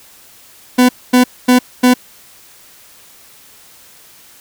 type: tone bursts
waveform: 40% pulse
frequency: 250 Hz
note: B3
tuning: 21 cents sharp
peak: -5 dBFS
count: 4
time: 0.78-1.94 s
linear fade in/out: 10 ms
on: 110 ms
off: 240 ms
effects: white hiss -43 dBFS RMS until 4.4 s